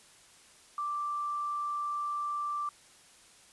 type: tone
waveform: sine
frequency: 1174.7 Hz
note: D6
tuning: in tune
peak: -31 dBFS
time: 0.78-2.69 s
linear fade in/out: 2 ms
effects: white hiss -58 dBFS RMS until 3.52 s + resampled to 24000 Hz